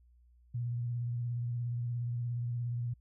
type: tone with vibrato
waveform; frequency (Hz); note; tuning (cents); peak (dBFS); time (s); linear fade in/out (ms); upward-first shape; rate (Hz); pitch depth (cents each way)
sine; 120; B2; -49; -32; 0.54-2.94; 10; sine; 17; 33
effects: added 60 Hz sine -60 dBFS peak until 3 s